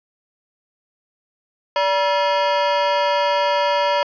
40% pulse ring-modulated tone, 770 Hz, G5, 31 cents flat, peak -12 dBFS, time 1.76-4.03 s, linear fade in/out 2 ms, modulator 191 Hz, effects resampled to 11025 Hz + 9-bit

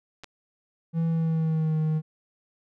clicks, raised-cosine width 0.2 ms, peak -24 dBFS, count 2, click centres 0.236 / 0.243 s
triangle tone with pitch glide, 164.81 to 156.28 Hz, E3 to D#3, 0 to +8 cents, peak -20 dBFS, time 0.93-2.02 s, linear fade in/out 50 ms, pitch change -92 cents, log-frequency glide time 1.07-1.78 s
effects none

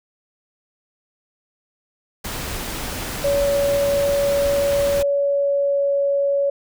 pink noise, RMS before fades -28 dBFS, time 2.24-5.03 s, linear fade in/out 10 ms
sine tone with pitch glide, 565 to 561.1 Hz, C#5 to C#5, +33 to +21 cents, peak -16 dBFS, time 3.24-6.5 s, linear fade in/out 5 ms, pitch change -12 cents, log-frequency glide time 5.07-5.96 s
effects none

